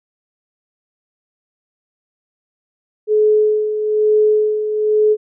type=tone with tremolo; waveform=sine; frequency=426.7 Hz; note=G#4; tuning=47 cents sharp; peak=-9 dBFS; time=3.07-5.17 s; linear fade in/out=50 ms; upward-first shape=sine; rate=1.1 Hz; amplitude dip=60%; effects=none